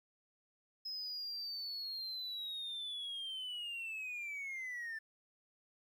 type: linear sweep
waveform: triangle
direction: down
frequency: 5130 to 1760 Hz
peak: -38 dBFS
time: 0.85-4.99 s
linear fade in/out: 10 ms
effects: tanh soft clip ceiling -35 dBFS + 12-bit